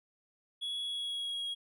triangle tone with pitch glide, 3362 to 3297 Hz, G#7 to G#7, +20 to -13 cents, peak -33 dBFS, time 0.61-1.55 s, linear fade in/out 20 ms, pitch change -33 cents, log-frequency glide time 0.82-1.42 s, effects none

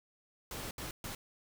pink noise bursts at uneven times, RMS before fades -42 dBFS, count 3, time 0.51-0.71 / 0.78-0.91 / 1.04-1.15 s, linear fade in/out 2 ms, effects none

